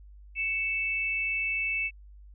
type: tone pair together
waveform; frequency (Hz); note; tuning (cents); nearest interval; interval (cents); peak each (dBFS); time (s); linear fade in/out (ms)
sine; 2230 / 2637; C#7 / E7; +10 / 0; minor third; 290; -32 / -28; 0.35-1.91; 50
effects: added 50 Hz sine -47 dBFS peak until 2.34 s